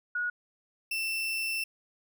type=tone pair in turn; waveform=sine / 35% pulse; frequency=1454 / 2677 Hz; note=F#6 / E7; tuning=-31 / +26 cents; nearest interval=major seventh; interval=1057 cents; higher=second; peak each=-28 dBFS; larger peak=neither; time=0.15-0.3 / 0.91-1.64 s; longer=second; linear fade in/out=5 ms; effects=none